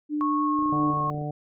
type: tone with pitch glide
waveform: sine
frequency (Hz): 298 to 301.1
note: D4 to D4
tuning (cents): +25 to +43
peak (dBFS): -24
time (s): 0.09-0.95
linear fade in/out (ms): 50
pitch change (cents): +18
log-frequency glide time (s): 0.37-0.62
type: tone with vibrato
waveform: sine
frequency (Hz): 1094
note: C#6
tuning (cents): -23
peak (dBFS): -24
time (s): 0.21-1.1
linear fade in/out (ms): 0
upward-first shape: square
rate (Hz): 1.9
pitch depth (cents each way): 9
type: click train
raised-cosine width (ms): 2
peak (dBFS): -30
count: 19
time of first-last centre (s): 0.59-1.215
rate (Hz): 28.8
type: harmonic tone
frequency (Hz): 148.4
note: D3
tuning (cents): +18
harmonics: 1 / 2 / 3 / 4 / 5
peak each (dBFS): -30 / -36 / -39 / -38 / -36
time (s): 0.72-1.31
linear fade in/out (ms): 5
effects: none